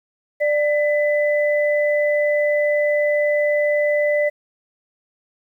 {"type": "tone pair together", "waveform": "sine", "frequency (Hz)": [592, 2002], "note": ["D5", "B6"], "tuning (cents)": [14, 23], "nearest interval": "octave + major sixth", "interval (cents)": 2109, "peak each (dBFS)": [-16, -23], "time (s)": [0.4, 4.3], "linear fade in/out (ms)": 20, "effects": ["9-bit"]}